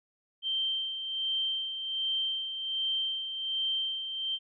sine tone with tremolo, 3135 Hz, G7, 1 cent flat, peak -27 dBFS, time 0.42-4.39 s, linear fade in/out 50 ms, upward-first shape sine, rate 1.3 Hz, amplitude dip 55%, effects none

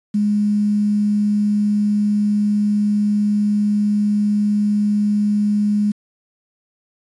sine tone with quantisation, 207.7 Hz, G#3, in tune, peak -14 dBFS, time 0.14-5.92 s, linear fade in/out 10 ms, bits 7, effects resampled to 22050 Hz

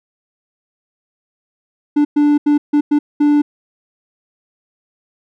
triangle tone bursts at uneven times, 293.7 Hz, D4, in tune, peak -7 dBFS, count 6, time 1.96-2.05 / 2.16-2.38 / 2.46-2.58 / 2.73-2.81 / 2.91-2.99 / 3.2-3.42 s, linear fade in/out 10 ms, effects none

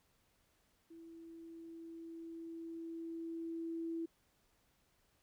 sine tone with level ramp, 330.4 Hz, E4, 4 cents sharp, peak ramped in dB -52 to -37 dBFS, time 0.9-4.06 s, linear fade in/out 10 ms, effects pink hiss -75 dBFS RMS until 5.22 s

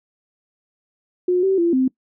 sine tone with pitch steps, 360.3 / 384.1 / 340.8 / 259.8 Hz, F#4 / G4 / F4 / C4, -46 / -35 / -42 / -12 cents, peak -14 dBFS, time 1.28-1.88 s, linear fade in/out 5 ms, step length 150 ms, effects noise-tail reverb RT60 0.1 s tail -22 dB re dry

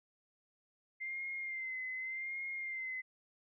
sine tone with vibrato, 2088 Hz, C7, 4 cents flat, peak -38 dBFS, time 1-3.02 s, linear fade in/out 20 ms, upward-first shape sine, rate 0.86 Hz, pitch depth 45 cents each way, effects none

